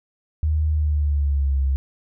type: tone with pitch glide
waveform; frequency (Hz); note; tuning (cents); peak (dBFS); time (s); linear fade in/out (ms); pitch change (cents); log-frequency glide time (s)
sine; 77.1 to 67.51; D#2 to C#2; -15 to -45; -17; 0.43-1.76; 0; -230; 0.71-1.61
effects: none